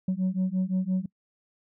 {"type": "beating tone pair", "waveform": "sine", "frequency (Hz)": [183.4, 189.2], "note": ["F#3", "F#3"], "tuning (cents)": [-15, 39], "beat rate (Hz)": 5.8, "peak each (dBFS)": -25, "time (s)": [0.08, 1.06], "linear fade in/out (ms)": 5, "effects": ["noise-tail reverb RT60 0.1 s tail -23 dB re dry", "tanh soft clip ceiling -21 dBFS"]}